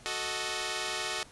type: chord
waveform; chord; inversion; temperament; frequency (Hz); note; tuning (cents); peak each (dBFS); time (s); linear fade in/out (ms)
5% pulse; D# diminished; first; equal; 370 / 440 / 622.3; F#4 / A4 / D#5; 0 / 0 / 0; -25; 0.06-1.23; 0
effects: pink hiss -54 dBFS RMS until 1.31 s + resampled to 24000 Hz